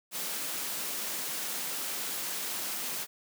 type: high-pass noise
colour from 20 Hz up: white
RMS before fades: -35 dBFS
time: 0.11-3.07 s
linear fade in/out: 50 ms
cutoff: 150 Hz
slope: 48 dB/octave
effects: none